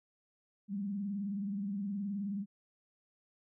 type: tone with vibrato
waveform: sine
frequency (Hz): 200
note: G3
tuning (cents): +35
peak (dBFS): -34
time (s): 0.68-2.46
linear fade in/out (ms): 50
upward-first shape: sine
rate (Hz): 19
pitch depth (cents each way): 83
effects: none